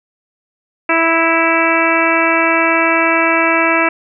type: harmonic tone with a mistuned harmonic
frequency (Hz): 329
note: E4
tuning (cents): -3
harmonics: 1 / 2 / 3 / 4 / 5 / 6 / 7 / 8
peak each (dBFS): -18 / -18 / -19 / -18 / -20 / -21 / -17 / -20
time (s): 0.89-3.89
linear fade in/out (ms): 5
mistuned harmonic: 8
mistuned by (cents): +18
effects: none